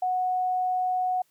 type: tone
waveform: sine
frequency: 736 Hz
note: F#5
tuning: 9 cents flat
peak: -23 dBFS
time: 0.02-1.22 s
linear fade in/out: 5 ms
effects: white hiss -68 dBFS RMS until 1.3 s + high-pass 60 Hz 12 dB/octave